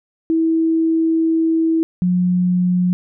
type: tone pair in turn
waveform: sine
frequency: 325 / 179.89 Hz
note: E4 / F#3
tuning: -24 / -48 cents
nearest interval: minor seventh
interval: 1024 cents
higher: first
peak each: -13 dBFS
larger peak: neither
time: 0.3-1.83 / 2.02-2.93 s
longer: first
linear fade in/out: 0 ms
effects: none